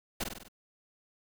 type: noise with echo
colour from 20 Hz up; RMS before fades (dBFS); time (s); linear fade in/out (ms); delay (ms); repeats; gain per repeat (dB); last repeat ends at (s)
pink; -32; 0.2-0.24; 10; 49; 5; -4; 0.485
effects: none